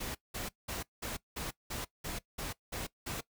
pink noise bursts, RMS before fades -39 dBFS, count 10, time 0-3.21 s, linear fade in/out 10 ms, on 150 ms, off 190 ms, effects noise-tail reverb RT60 0.1 s tail -19 dB re dry

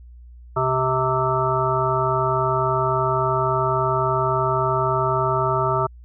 harmonic tone with a mistuned harmonic, 130 Hz, C3, 11 cents flat, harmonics 1 / 3 / 5 / 7 / 9 / 10, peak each -25 / -25 / -25 / -25 / -25 / -25 dBFS, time 0.56-5.87 s, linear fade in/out 10 ms, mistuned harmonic 10, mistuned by +18 cents, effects added 60 Hz sine -40 dBFS peak until 6.04 s

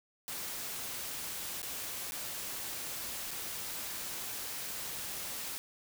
white noise with dropouts, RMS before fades -40 dBFS, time 0.28-5.58 s, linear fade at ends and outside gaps 0 ms, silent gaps 1.618-1.629 / 2.11-2.12 / 3.308-3.313 s, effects none

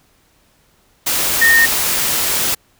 sine tone in noise, 1839 Hz, A#6, 24 cents flat, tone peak -8 dBFS, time 1.41-1.66 s, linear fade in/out 10 ms, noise white, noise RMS -17 dBFS, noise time 1.06-2.55 s, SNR +6 dB, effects pink hiss -56 dBFS RMS until 2.79 s

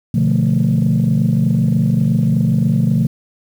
sine chord, B half-diminished seventh, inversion none, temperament equal, 123.47 / 146.83 / 174.61 / 220 Hz, B2 / D3 / F3 / A3, 0 / 0 / 0 / 0 cents, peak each -16 dBFS, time 0.14-3.07 s, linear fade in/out 5 ms, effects tanh soft clip ceiling -6 dBFS + 7-bit

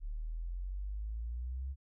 sine exponential sweep, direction up, 36 to 68.7 Hz, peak -36 dBFS, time 0-1.76 s, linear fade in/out 50 ms, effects none

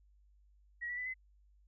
sine tone with pitch steps, 1908 / 1950.3 / 1993.6 / 2038 Hz, A#6 / B6 / B6 / C7, +40 / -22 / +16 / -46 cents, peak -37 dBFS, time 0.81-1.142 s, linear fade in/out 20 ms, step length 83 ms, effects added 50 Hz sine -63 dBFS peak until 1.67 s

